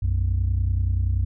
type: tone pair together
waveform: sine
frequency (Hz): 61.74 / 92.21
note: B1 / F#2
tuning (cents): 0 / -5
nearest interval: perfect fifth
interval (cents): 695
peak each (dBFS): -21 / -20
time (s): 0.02-1.25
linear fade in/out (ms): 10
effects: tanh soft clip ceiling -15 dBFS